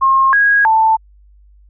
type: tone with pitch steps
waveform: sine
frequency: 1071 / 1647 / 885 Hz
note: C6 / G#6 / A5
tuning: +40 / -15 / +10 cents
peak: -8 dBFS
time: 0.01-0.97 s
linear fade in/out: 20 ms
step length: 320 ms
effects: added 50 Hz sine -43 dBFS peak until 1.69 s